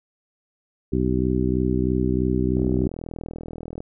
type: harmonic tone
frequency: 63.1 Hz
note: B1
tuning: 38 cents sharp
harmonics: 1 / 2 / 3 / 4 / 5 / 6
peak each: -26 / -26 / -26 / -26 / -26 / -26 dBFS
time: 0.92-2.88 s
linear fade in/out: 10 ms
type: click train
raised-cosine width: 2 ms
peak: -20 dBFS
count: 51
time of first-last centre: 2.57-3.805 s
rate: 40.5 Hz
effects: none